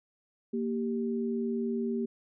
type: tone pair together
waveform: sine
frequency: 232.2 / 392 Hz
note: A#3 / G4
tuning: -7 / 0 cents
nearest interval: major sixth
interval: 907 cents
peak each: -30 / -33 dBFS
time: 0.53-2.06 s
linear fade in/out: 10 ms
effects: none